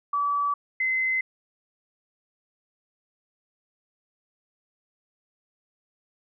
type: tone pair in turn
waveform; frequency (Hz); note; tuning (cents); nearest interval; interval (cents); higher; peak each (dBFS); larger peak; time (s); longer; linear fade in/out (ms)
sine; 1149 / 2053; D6 / C7; -38 / -33; minor seventh; 1005; second; -22; neither; 0.13-0.54 / 0.8-1.21; neither; 5
effects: none